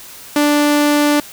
sawtooth tone, 293.7 Hz, D4, in tune, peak -7 dBFS, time 0.36-1.2 s, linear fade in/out 2 ms, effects white hiss -36 dBFS RMS until 1.32 s

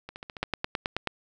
two click trains, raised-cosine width 0.3 ms, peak -23 / -11 dBFS, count 6 / 7, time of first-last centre 0.09-0.437 / 0.43-1.073 s, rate 14.4 / 9.33 Hz, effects none

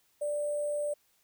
sine tone with sample-and-hold, 587.3 Hz, D5, in tune, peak -29 dBFS, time 0.21-0.94 s, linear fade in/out 10 ms, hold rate 8820 Hz, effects white hiss -70 dBFS RMS until 1.23 s

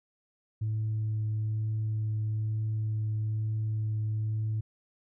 sine tone with vibrato, 108.5 Hz, A2, 24 cents flat, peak -26 dBFS, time 0.61-4.61 s, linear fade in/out 10 ms, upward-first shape triangle, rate 1.1 Hz, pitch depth 10 cents each way, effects tanh soft clip ceiling -25 dBFS

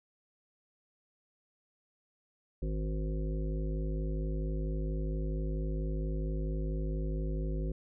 harmonic tone, 52.2 Hz, G#1, 10 cents sharp, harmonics 1 / 3 / 5 / 7 / 9 / 10, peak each -32 / -38 / -44 / -43 / -50 / -48 dBFS, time 2.62-7.72 s, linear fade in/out 5 ms, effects none

